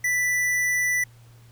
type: tone with hard clipping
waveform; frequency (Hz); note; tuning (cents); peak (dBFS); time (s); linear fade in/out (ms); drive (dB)
triangle; 1978; B6; +2; -22; 0.04-1.04; 5; 18
effects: added 117 Hz sine -48 dBFS peak until 1.51 s + pink hiss -58 dBFS RMS until 1.51 s